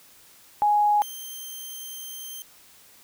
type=tone pair in turn; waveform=sine / 5% pulse; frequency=832 / 3141 Hz; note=G#5 / G7; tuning=+3 / +3 cents; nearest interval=octave + major seventh; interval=2300 cents; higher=second; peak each=-17 / -27 dBFS; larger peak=first; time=0.62-1.02 / 1.02-2.42 s; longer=second; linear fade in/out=0 ms; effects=white hiss -53 dBFS RMS until 3.03 s